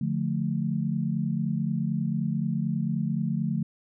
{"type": "chord", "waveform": "sine", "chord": "D minor", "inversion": "none", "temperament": "just", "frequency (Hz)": [146.83, 176.2, 220.2], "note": ["D3", "F3", "A3"], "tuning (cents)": [0, 16, 2], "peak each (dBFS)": -29, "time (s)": [0.01, 3.63], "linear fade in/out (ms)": 5, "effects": []}